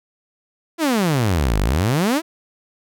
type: exponential two-way sweep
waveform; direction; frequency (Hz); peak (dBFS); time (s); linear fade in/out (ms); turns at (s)
sawtooth; down then up; 347.8 to 46.36 to 347.8; -12; 0.78-2.22; 50; 1.6
effects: none